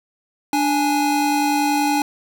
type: tone pair together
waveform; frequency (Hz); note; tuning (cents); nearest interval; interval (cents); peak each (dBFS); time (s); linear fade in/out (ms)
square; 293.7 / 830.6; D4 / G#5; 0 / 0; octave + tritone; 1800; -20; 0.53-2.02; 2
effects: none